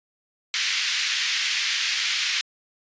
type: band-pass noise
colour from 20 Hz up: pink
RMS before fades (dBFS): -25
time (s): 0.54-2.41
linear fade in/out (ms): 0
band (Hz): 1900 to 5800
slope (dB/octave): 24
effects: resampled to 16000 Hz